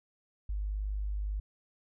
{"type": "tone", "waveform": "sine", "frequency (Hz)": 50.8, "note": "G#1", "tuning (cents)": -38, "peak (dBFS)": -31, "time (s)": [0.49, 1.4], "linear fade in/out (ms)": 5, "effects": []}